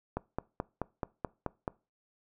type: click train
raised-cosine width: 1 ms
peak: -18 dBFS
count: 8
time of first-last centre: 0.17-1.679 s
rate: 4.64 Hz
effects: noise-tail reverb RT60 0.3 s tail -22 dB re dry

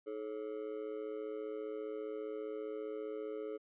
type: tone with amplitude modulation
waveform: triangle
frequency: 429.9 Hz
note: A4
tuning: 40 cents flat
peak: -33 dBFS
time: 0.06-3.58 s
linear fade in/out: 20 ms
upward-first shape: sine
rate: 115 Hz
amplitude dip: 95%
effects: resampled to 8000 Hz

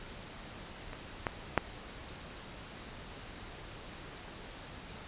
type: clicks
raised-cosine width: 0.5 ms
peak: -27 / -15 / -9 dBFS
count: 3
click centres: 0.932 / 1.268 / 1.577 s
effects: pink hiss -47 dBFS RMS until 5.07 s + resampled to 8000 Hz

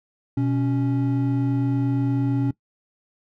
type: tone pair together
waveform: triangle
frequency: 123.47 / 278.5 Hz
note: B2 / C#4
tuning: 0 / +8 cents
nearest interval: octave + major second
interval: 1408 cents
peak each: -20 dBFS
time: 0.37-2.51 s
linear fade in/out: 5 ms
effects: noise-tail reverb RT60 0.1 s tail -20 dB re dry

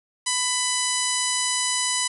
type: harmonic tone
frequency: 997 Hz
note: B5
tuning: 16 cents sharp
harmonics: 1 / 2 / 3 / 4 / 5 / 6 / 7 / 8 / 9 / 10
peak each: -31 / -31 / -31 / -31 / -31 / -31 / -31 / -31 / -31 / -31 dBFS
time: 0.26-2.08 s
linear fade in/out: 10 ms
effects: none

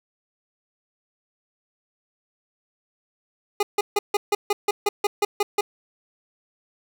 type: tone bursts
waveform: 25% pulse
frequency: 410 Hz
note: G#4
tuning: 22 cents flat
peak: -14 dBFS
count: 12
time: 3.6-5.61 s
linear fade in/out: 5 ms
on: 30 ms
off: 150 ms
effects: none

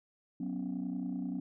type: chord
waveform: sine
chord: F# suspended fourth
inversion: none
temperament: equal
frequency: 185 / 246.9 / 277.2 Hz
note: F#3 / B3 / C#4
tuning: 0 / 0 / 0 cents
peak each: -37 / -37 / -37 dBFS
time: 0.4-1.4 s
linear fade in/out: 5 ms
effects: tanh soft clip ceiling -29 dBFS

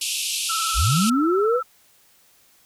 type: band-pass noise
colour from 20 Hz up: pink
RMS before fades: -26 dBFS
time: 0.01-1.1 s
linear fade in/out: 5 ms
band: 2500 to 12000 Hz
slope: 96 dB/octave
type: tone with vibrato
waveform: sine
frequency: 1325 Hz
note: E6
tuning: 9 cents sharp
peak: -24 dBFS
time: 0.49-1.63 s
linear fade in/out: 10 ms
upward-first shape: sine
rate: 20 Hz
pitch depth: 49 cents each way
type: linear sweep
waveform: sine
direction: up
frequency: 39.54 to 516 Hz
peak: -17 dBFS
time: 0.74-1.61 s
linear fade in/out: 50 ms
effects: white hiss -57 dBFS RMS until 2.65 s

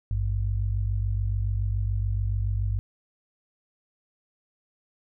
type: tone pair together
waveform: sine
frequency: 52.97 / 100 Hz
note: G#1 / G2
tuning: +35 / +35 cents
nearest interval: major seventh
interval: 1100 cents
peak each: -26 dBFS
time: 0.11-2.79 s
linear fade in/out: 0 ms
effects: none

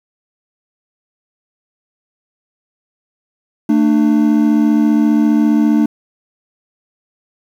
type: tone pair together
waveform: triangle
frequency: 223.6 / 298.5 Hz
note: A3 / D4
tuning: +28 / +28 cents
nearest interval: perfect fourth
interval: 500 cents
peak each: -10 dBFS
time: 3.69-5.86 s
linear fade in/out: 5 ms
effects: 7-bit

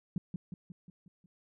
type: tone with echo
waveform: sine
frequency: 176.9 Hz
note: F3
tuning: 23 cents sharp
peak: -28 dBFS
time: 0.16-0.18 s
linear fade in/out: 2 ms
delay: 180 ms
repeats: 6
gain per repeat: -5 dB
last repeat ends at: 1.26 s
effects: none

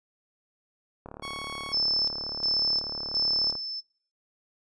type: click train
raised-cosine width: 1 ms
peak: -26 dBFS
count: 92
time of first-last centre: 1.06-3.553 s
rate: 36.5 Hz
type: tone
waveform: 15% pulse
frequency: 1109 Hz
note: C#6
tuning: in tune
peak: -28 dBFS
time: 1.22-1.74 s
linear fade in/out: 20 ms
type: tone with tremolo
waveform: sine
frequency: 5274 Hz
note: E8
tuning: in tune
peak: -23 dBFS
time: 1.72-3.81 s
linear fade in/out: 20 ms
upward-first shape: square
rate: 1.4 Hz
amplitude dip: 65%
effects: noise-tail reverb RT60 0.5 s tail -21 dB re dry + resampled to 22050 Hz

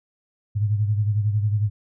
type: beating tone pair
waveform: sine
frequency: 103.83 / 114.83 Hz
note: G#2 / A#2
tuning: 0 / -26 cents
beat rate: 11 Hz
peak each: -19 / -27 dBFS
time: 0.55-1.7 s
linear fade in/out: 20 ms
effects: none

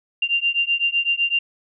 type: beating tone pair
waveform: sine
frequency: 2779 / 2786.9 Hz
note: F7 / F7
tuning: -9 / -4 cents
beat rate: 7.9 Hz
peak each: -21 dBFS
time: 0.22-1.39 s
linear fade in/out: 5 ms
effects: none

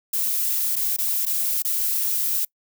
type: noise with dropouts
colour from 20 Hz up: violet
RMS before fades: -23 dBFS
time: 0.13-2.45 s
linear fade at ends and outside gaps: 5 ms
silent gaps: 0.758-0.763 / 0.965-0.985 / 1.254-1.264 / 1.623-1.648 s
effects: noise-tail reverb RT60 0.1 s tail -26 dB re dry

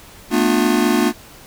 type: chord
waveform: square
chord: B half-diminished seventh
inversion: third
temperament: just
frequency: 222.2 / 246.9 / 296.3 / 355.6 Hz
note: A3 / B3 / D4 / F4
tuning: +17 / 0 / +15 / +31 cents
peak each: -20 dBFS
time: 0.3-1.13 s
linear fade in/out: 50 ms
effects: pink hiss -42 dBFS RMS until 1.46 s

